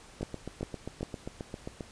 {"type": "two click trains", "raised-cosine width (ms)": 2, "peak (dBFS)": [-19, -23], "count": [3, 13], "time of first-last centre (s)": [[0.23, 1.03], [0.21, 1.808]], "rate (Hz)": [2.5, 7.51], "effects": ["pink hiss -53 dBFS RMS until 1.91 s", "resampled to 22050 Hz"]}